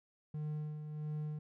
triangle tone with tremolo, 151.7 Hz, D#3, 44 cents flat, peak -34 dBFS, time 0.34-1.39 s, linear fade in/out 5 ms, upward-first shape sine, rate 1.5 Hz, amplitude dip 50%, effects none

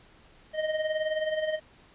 square tone with tremolo, 622.3 Hz, D#5, in tune, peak -25 dBFS, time 0.53-1.6 s, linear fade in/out 50 ms, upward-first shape sine, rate 19 Hz, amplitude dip 60%, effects pink hiss -57 dBFS RMS until 1.94 s + resampled to 8000 Hz

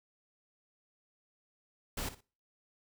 pink noise with echo, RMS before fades -37 dBFS, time 1.97-2.09 s, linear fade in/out 5 ms, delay 59 ms, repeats 2, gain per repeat -13 dB, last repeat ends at 2.208 s, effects noise-tail reverb RT60 0.4 s tail -26 dB re dry

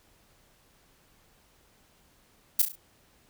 violet noise with echo, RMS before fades -20 dBFS, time 2.59-2.62 s, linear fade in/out 5 ms, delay 34 ms, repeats 4, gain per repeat -7 dB, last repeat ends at 2.756 s, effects pink hiss -63 dBFS RMS until 3.29 s

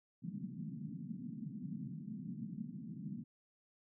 white band-pass noise, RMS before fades -45 dBFS, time 0.22-3.24 s, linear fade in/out 20 ms, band 140 to 240 Hz, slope 48 dB/octave, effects none

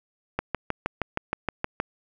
click train, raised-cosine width 0.5 ms, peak -10 dBFS, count 10, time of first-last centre 0.39-1.801 s, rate 6.38 Hz, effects none

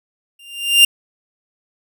45% pulse tone with exponential growth, 2794 Hz, F7, in tune, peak -4 dBFS, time 0.39-0.85 s, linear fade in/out 5 ms, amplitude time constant 99 ms, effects none

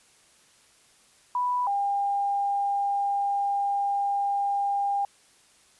sine tone pair in turn, 987.8 / 802.6 Hz, B5 / G5, 0 / +41 cents, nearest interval major third, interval 359 cents, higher first, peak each -23 dBFS, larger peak neither, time 1.35-1.67 / 1.67-5.05 s, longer second, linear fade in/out 2 ms, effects white hiss -59 dBFS RMS until 5.79 s + resampled to 24000 Hz

